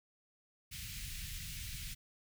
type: band-stop noise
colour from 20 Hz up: pink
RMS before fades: -44 dBFS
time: 0.71-1.95 s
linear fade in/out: 20 ms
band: 150 to 2100 Hz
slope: 24 dB/octave
effects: none